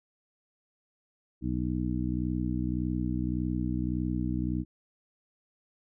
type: harmonic tone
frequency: 61.74 Hz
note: B1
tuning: in tune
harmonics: 1 / 2 / 3 / 4 / 5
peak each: -34 / -34 / -34 / -34 / -34 dBFS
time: 1.41-4.65 s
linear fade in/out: 50 ms
effects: none